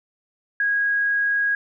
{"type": "tone", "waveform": "sine", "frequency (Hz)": 1646, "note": "G#6", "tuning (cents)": -16, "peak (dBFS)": -18, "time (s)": [0.6, 1.55], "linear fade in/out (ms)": 2, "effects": []}